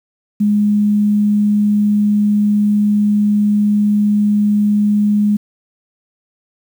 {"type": "tone", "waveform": "sine", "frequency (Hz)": 207.7, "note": "G#3", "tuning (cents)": 0, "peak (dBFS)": -10, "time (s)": [0.4, 5.37], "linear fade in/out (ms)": 10, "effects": ["7-bit"]}